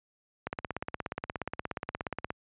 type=click train; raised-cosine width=0.5 ms; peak=-17 dBFS; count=32; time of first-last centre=0.47-2.304 s; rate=16.9 Hz; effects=high-pass 60 Hz 12 dB/octave + resampled to 8000 Hz